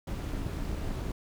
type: noise with amplitude modulation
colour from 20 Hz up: brown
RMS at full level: -31 dBFS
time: 0.07-1.12 s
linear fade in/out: 5 ms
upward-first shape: sine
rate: 250 Hz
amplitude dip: 65%
effects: none